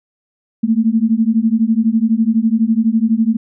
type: beating tone pair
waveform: sine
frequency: 218.4 / 230.4 Hz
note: A3 / A#3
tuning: -13 / -20 cents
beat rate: 12 Hz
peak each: -14 dBFS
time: 0.63-3.37 s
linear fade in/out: 10 ms
effects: none